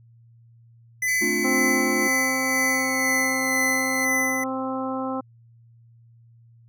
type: tone with tremolo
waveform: square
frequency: 2011 Hz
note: B6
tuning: 31 cents sharp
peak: -21 dBFS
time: 1.02-4.44 s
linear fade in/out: 5 ms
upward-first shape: sine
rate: 2 Hz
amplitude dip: 45%
type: tone with pitch glide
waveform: sawtooth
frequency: 2269 to 2105 Hz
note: C#7 to C7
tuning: +40 to +10 cents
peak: -27 dBFS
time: 1.07-4.06 s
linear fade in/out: 20 ms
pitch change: -130 cents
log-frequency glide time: 2.62-3.51 s
type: chord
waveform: triangle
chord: D minor seventh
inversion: second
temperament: equal with one note detuned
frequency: 220 / 261.6 / 293.7 / 352.9 Hz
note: A3 / C4 / D4 / F4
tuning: 0 / 0 / 0 / +18 cents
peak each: -27 / -31 / -28 / -25 dBFS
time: 1.21-2.08 s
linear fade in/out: 10 ms
type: harmonic tone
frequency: 262.5 Hz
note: C4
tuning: 6 cents sharp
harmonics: 1 / 2 / 3 / 4 / 5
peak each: -28 / -31 / -33 / -34 / -35 dBFS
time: 1.44-5.21 s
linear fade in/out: 10 ms
effects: added 116 Hz sine -50 dBFS peak until 6.68 s